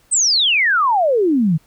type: exponential sweep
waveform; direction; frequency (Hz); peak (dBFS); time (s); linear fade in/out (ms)
sine; down; 8560 to 147.5; -12; 0.11-1.58; 20
effects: pink hiss -56 dBFS RMS until 1.66 s